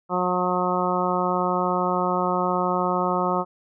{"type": "harmonic tone", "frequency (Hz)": 180.7, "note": "F#3", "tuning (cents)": -41, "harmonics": [1, 2, 3, 4, 5, 6, 7], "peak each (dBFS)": [-28, -28, -28, -28, -28, -28, -28], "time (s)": [0.09, 3.45], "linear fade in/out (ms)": 50, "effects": []}